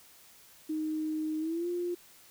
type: tone with pitch glide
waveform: sine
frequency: 311.1 to 351.2 Hz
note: D#4 to F4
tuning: 0 to +10 cents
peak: -30 dBFS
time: 0.69-1.95 s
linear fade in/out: 10 ms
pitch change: +210 cents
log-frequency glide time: 1.39-1.68 s
effects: white hiss -57 dBFS RMS until 2.3 s